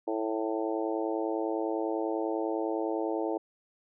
harmonic tone with a mistuned harmonic, 110 Hz, A2, in tune, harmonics 3 / 4 / 5 / 6 / 7 / 8, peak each -32 / -34 / -36 / -38 / -39 / -40 dBFS, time 0.07-3.38 s, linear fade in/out 10 ms, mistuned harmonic 8, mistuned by +18 cents, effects none

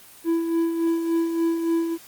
triangle tone with tremolo, 332.2 Hz, E4, 13 cents sharp, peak -16 dBFS, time 0.24-1.98 s, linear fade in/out 50 ms, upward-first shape sine, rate 3.5 Hz, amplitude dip 50%, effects white hiss -47 dBFS RMS until 2.07 s + Opus 24 kbps

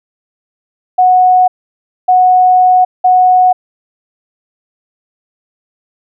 sine tone bursts at uneven times, 735 Hz, F#5, 12 cents flat, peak -4 dBFS, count 3, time 0.98-1.48 / 2.08-2.85 / 3.04-3.53 s, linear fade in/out 10 ms, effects none

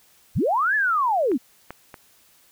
sine linear two-way sweep, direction up then down, 43 to 1760 to 210.5 Hz, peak -18 dBFS, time 0.35-1.38 s, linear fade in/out 20 ms, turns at 0.75 s
clicks, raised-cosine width 0.5 ms, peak -24 / -19 / -23 dBFS, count 3, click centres 1.317 / 1.706 / 1.942 s
effects white hiss -57 dBFS RMS until 2.51 s

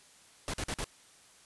pink noise bursts, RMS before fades -35 dBFS, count 4, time 0.48-0.842 s, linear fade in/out 0 ms, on 56 ms, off 46 ms, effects white hiss -59 dBFS RMS until 1.45 s + resampled to 24000 Hz

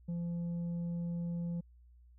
sine tone with tanh clipping, 171.4 Hz, F3, 32 cents flat, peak -35 dBFS, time 0.08-1.61 s, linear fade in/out 10 ms, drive 4 dB, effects added 60 Hz sine -57 dBFS peak until 2.18 s

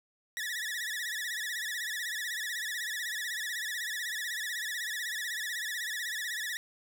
sawtooth tone with vibrato, 1820 Hz, A#6, 42 cents flat, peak -30 dBFS, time 0.37-6.57 s, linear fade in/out 0 ms, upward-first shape sine, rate 16 Hz, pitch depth 130 cents each way, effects none

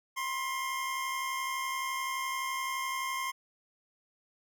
25% pulse tone pair together, 987.8 / 1059.5 Hz, B5 / C6, 0 / +21 cents, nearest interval minor second, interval 121 cents, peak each -38 / -29 dBFS, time 0.16-3.32 s, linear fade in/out 20 ms, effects none

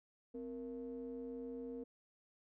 triangle ring-modulated tone, 103.83 Hz, G#2, in tune, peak -38 dBFS, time 0.34-1.84 s, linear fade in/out 10 ms, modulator 363 Hz, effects none

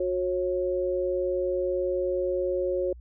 sine tone pair together, 364.2 / 545.7 Hz, F#4 / C#5, -27 / -27 cents, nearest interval perfect fifth, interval 700 cents, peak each -27 dBFS, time 0-2.93 s, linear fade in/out 5 ms, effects added 60 Hz sine -43 dBFS peak until 3 s

